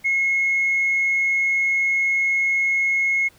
sine tone, 2168 Hz, C#7, 39 cents flat, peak -16 dBFS, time 0.04-3.29 s, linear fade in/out 20 ms, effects tanh soft clip ceiling -13 dBFS + pink hiss -54 dBFS RMS until 3.38 s

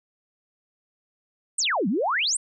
sine exponential two-way sweep, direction down then up, 9120 to 176 to 9120 Hz, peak -21 dBFS, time 1.58-2.37 s, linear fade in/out 5 ms, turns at 1.88 s, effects none

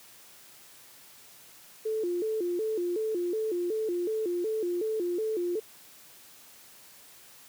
sine tone with vibrato, 392 Hz, G4, in tune, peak -27 dBFS, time 1.85-5.6 s, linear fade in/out 10 ms, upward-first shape square, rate 2.7 Hz, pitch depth 190 cents each way, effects white hiss -53 dBFS RMS until 7.48 s + high-pass 80 Hz 12 dB/octave

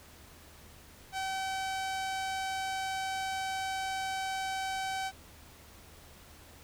sawtooth tone with low-pass filter, 766 Hz, G5, 40 cents flat, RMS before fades -35 dBFS, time 1.12-5.12 s, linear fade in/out 50 ms, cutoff 8400 Hz, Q 0.82, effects added 78 Hz sine -58 dBFS peak until 6.63 s + pink hiss -55 dBFS RMS until 6.63 s

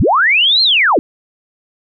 sine linear two-way sweep, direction up then down, 34.4 to 4275 to 225.4 Hz, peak -8 dBFS, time 0-0.99 s, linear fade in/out 0 ms, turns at 0.62 s, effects none

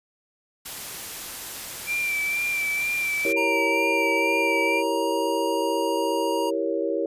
white noise, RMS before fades -35 dBFS, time 0.65-3.33 s, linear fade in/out 10 ms
sine tone with vibrato, 2349 Hz, D7, in tune, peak -23 dBFS, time 1.86-4.83 s, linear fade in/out 50 ms, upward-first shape sine, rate 2.1 Hz, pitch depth 29 cents each way
sine chord, E diminished seventh, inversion none, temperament equal, 329.6 / 392 / 466.2 / 554.4 Hz, E4 / G4 / Bb4 / Db5, 0 / 0 / 0 / 0 cents, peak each -28 / -29 / -28 / -28 dBFS, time 3.25-7.06 s, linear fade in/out 2 ms
square tone with pitch glide, 932.3 to 944.2 Hz, A#5 to A#5, 0 to +22 cents, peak -28 dBFS, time 3.36-6.51 s, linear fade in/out 20 ms, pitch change +22 cents, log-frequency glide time 4.14-5.16 s
effects resampled to 32000 Hz

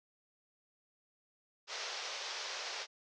white band-pass noise, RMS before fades -42 dBFS, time 1.67-2.87 s, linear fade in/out 50 ms, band 400 to 6000 Hz, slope 48 dB/octave, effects none

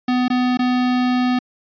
square tone with dropouts, 250 Hz, B3, 21 cents sharp, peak -16 dBFS, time 0.08-1.39 s, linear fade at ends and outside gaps 5 ms, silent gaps 0.282-0.301 / 0.573-0.591 s, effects resampled to 11025 Hz

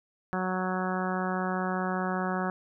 harmonic tone, 185 Hz, F#3, in tune, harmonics 1 / 2 / 3 / 4 / 5 / 6 / 7 / 8 / 9, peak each -31 / -36 / -38 / -35 / -39 / -38 / -38 / -39 / -40 dBFS, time 0.33-2.5 s, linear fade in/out 0 ms, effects none

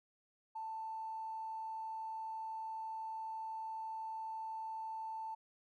triangle tone with tanh clipping, 886 Hz, A5, 12 cents sharp, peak -40 dBFS, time 0.55-5.35 s, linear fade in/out 10 ms, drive 2 dB, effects none

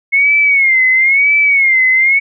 sine tone with vibrato, 2171 Hz, C#7, 37 cents flat, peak -7 dBFS, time 0.12-2.2 s, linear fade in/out 20 ms, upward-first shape sine, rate 1 Hz, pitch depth 110 cents each way, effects none

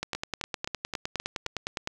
two click trains, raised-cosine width 0.2 ms, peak -15 / -13 dBFS, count 6 / 19, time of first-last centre 0.15-1.462 / 0.03-1.874 s, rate 3.81 / 9.76 Hz, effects none

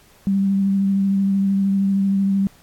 sine tone with vibrato, 195.9 Hz, G3, 1 cent flat, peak -15 dBFS, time 0.27-2.47 s, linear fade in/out 0 ms, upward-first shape triangle, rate 13 Hz, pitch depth 19 cents each way, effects pink hiss -52 dBFS RMS until 2.62 s + AAC 64 kbps

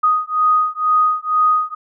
sine beating tone pair, 1244.5 / 1246.6 Hz, D#6 / D#6, 0 / +3 cents, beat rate 2.1 Hz, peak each -16 dBFS, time 0.03-1.75 s, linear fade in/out 10 ms, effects none

